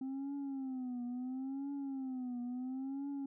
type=tone with vibrato; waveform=sine; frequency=261.6 Hz; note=C4; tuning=in tune; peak=-35 dBFS; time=0.01-3.26 s; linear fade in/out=5 ms; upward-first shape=triangle; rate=0.73 Hz; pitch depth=140 cents each way; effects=tanh soft clip ceiling -37 dBFS